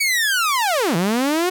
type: linear two-way sweep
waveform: sawtooth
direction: down then up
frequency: 2283 to 160 to 372.4 Hz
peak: -13 dBFS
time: 0-1.5 s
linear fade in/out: 10 ms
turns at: 0.96 s
effects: none